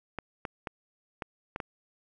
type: clicks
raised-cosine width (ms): 0.5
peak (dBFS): -19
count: 6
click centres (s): 0.187 / 0.452 / 0.672 / 1.222 / 1.561 / 1.602
effects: none